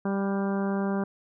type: harmonic tone with a mistuned harmonic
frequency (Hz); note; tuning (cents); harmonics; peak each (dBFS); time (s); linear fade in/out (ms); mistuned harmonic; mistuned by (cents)
196.8; G3; +7; 1 / 2 / 3 / 4 / 5 / 6 / 7 / 8; -26 / -32 / -36 / -38 / -40 / -42 / -43 / -44; 0.05-1.04; 5; 7; +34
effects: none